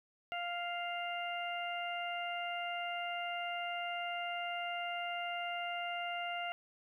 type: harmonic tone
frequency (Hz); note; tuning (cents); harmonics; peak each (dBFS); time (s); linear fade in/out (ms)
698.5; F5; 0; 1 / 2 / 3 / 4; -39 / -44 / -44 / -43; 0.32-6.52; 0
effects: 12-bit

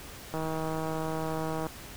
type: click train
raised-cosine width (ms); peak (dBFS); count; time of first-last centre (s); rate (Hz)
1; -20; 212; 0.34-1.667; 159
effects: pink hiss -45 dBFS RMS until 1.96 s

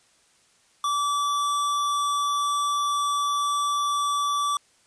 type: tone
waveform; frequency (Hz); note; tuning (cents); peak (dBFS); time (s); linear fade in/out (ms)
square; 1157; D6; -26; -23; 0.84-4.57; 2
effects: white hiss -61 dBFS RMS until 4.86 s + resampled to 22050 Hz

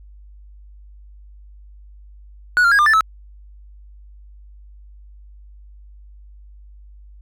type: tone with pitch steps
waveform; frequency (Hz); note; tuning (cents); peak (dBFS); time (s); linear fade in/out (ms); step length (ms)
triangle; 1465 / 1389 / 1642 / 1198 / 1760 / 1302; F#6 / F6 / G#6 / D6 / A6 / E6; -18 / -10 / -20 / +34 / 0 / -22; -9; 2.57-3.008; 0; 73
effects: added 50 Hz sine -40 dBFS peak until 7.21 s

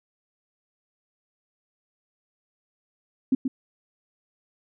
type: tone with echo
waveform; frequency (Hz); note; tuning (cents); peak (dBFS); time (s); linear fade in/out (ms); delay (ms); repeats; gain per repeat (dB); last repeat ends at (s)
sine; 261.6; C4; 0; -16; 3.32-3.35; 5; 130; 1; -6; 3.48
effects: none

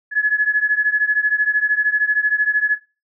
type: beating tone pair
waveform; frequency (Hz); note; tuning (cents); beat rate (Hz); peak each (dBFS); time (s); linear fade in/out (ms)
sine; 1696 / 1709; G#6 / G#6; +36 / +49; 13; -17; 0.11-2.78; 50
effects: noise-tail reverb RT60 0.3 s tail -19 dB re dry

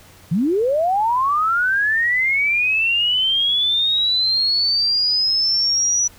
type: linear sweep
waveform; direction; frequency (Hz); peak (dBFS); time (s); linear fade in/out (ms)
sine; up; 146.83 to 5920; -15; 0.31-6.08; 10
effects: added 92 Hz sine -50 dBFS peak until 6.18 s + pink hiss -47 dBFS RMS until 6.18 s

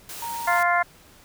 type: noise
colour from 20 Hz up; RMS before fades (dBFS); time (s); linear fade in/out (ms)
white; -37; 0.09-0.63; 2
type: tone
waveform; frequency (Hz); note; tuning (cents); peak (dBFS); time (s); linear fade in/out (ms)
sine; 932.3; A#5; 0; -29; 0.22-0.59; 5
type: harmonic tone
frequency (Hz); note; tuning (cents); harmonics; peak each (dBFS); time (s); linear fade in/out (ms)
349.2; F4; 0; 2 / 3 / 4 / 5 / 6; -22 / -24 / -25 / -26 / -27; 0.47-0.83; 10
effects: pink hiss -52 dBFS RMS until 1.24 s

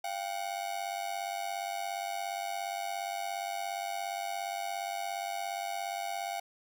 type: ring-modulated tone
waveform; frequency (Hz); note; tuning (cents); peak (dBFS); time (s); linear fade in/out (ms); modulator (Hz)
45% pulse; 740; F#5; 0; -31; 0.04-6.4; 5; 48.6
effects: none

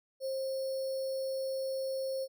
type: tone with sample-and-hold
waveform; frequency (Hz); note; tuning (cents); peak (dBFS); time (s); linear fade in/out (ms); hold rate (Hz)
sine; 532; C5; +29; -32; 0.2-2.28; 50; 4900
effects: none

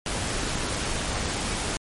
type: noise with amplitude modulation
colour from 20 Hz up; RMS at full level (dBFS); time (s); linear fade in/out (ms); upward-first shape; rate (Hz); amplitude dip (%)
pink; -27; 0.06-1.77; 2; sine; 99.5; 25
effects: MP3 48 kbps

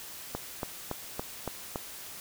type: click train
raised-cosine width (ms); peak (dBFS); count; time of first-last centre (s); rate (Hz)
1; -18; 6; 0.35-1.758; 3.55
effects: white hiss -44 dBFS RMS until 2.2 s

